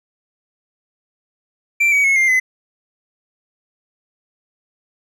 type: tone with pitch steps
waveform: triangle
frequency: 2349 / 2265 / 2184 / 2106 / 2031 Hz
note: D7 / C#7 / C#7 / C7 / B6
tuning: 0 / +37 / -26 / +11 / +48 cents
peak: -10 dBFS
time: 1.8-2.4 s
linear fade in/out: 10 ms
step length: 120 ms
effects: none